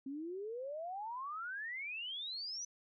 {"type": "exponential sweep", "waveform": "sine", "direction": "up", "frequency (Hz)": [262.7, 6040], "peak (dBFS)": -40, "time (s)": [0.06, 2.65], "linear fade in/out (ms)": 5, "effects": []}